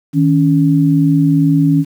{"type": "tone pair together", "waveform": "sine", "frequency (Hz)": [157.57, 280], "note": ["D#3", "C#4"], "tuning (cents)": [22, 18], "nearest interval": "minor seventh", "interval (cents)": 996, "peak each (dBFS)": -11, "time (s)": [0.13, 1.85], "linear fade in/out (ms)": 50, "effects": ["7-bit"]}